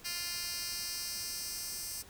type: tone with high-pass filter sweep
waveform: 10% pulse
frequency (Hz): 349.2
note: F4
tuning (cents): 0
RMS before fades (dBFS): -39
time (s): 0.04-2.03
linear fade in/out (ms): 20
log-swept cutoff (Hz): 3600 to 7000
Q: 1.3
effects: pink hiss -55 dBFS RMS until 2.09 s